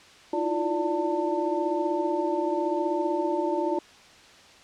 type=tone cluster; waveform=sine; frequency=314.6 / 329.6 / 350.5 / 584 / 894 Hz; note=D#4 / E4 / F4 / D5 / A5; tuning=+19 / 0 / +6 / -10 / +27 cents; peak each=-32 / -33 / -28 / -30 / -30 dBFS; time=0.33-3.79 s; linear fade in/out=5 ms; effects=white hiss -51 dBFS RMS until 4.63 s + low-pass 5000 Hz 12 dB/octave